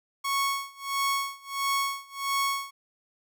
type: tone with tremolo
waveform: sawtooth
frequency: 1105 Hz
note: C#6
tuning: 6 cents flat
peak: -20 dBFS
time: 0.24-2.71 s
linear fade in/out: 10 ms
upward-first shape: sine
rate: 1.5 Hz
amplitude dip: 95%
effects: none